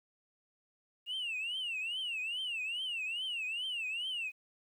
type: tone with vibrato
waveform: sine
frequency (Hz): 2794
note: F7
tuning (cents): 0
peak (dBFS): -33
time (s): 1.06-4.32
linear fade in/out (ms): 50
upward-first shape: triangle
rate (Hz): 2.4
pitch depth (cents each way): 220
effects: tanh soft clip ceiling -32 dBFS + 11-bit